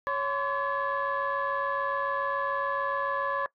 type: tone cluster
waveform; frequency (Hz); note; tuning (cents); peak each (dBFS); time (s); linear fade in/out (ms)
sine; 556 / 1029 / 1136 / 1704; C#5 / C6 / C#6 / G#6; +5 / -29 / +42 / +44; -31; 0.07-3.46; 0
effects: noise-tail reverb RT60 0.1 s tail -21 dB re dry + tanh soft clip ceiling -20 dBFS